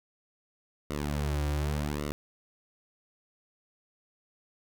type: tone with flanger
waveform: sawtooth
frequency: 73.42 Hz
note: D2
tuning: in tune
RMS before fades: -31 dBFS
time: 0.9-2.12 s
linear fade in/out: 0 ms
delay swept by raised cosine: 1.2 to 4.7 ms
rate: 0.87 Hz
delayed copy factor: -0.95
effects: none